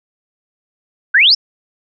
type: exponential sweep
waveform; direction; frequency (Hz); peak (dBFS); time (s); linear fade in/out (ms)
sine; up; 1463 to 5588; -6; 1.14-1.35; 10
effects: none